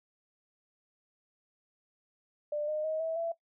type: tone with pitch steps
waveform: sine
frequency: 594 / 611.8 / 630 / 648.9 / 668.3 Hz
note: D5 / D#5 / D#5 / E5 / E5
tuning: +20 / -29 / +21 / -27 / +24 cents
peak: -30 dBFS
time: 2.52-3.32 s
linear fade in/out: 5 ms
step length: 160 ms
effects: noise-tail reverb RT60 0.1 s tail -17 dB re dry